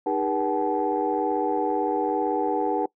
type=tone cluster; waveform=sine; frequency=308.7 / 404.3 / 482.2 / 757 / 858 Hz; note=D#4 / G#4 / B4 / F#5 / A5; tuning=-14 / -46 / -41 / +39 / -44 cents; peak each=-28 dBFS; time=0.06-2.86 s; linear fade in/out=5 ms; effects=noise-tail reverb RT60 0.1 s tail -22 dB re dry + tanh soft clip ceiling -12 dBFS